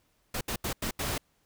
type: noise bursts at uneven times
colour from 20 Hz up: pink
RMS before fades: -32 dBFS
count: 5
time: 0.34-0.41 / 0.48-0.56 / 0.64-0.73 / 0.82-0.91 / 0.99-1.18 s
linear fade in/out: 5 ms
effects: pink hiss -71 dBFS RMS until 1.45 s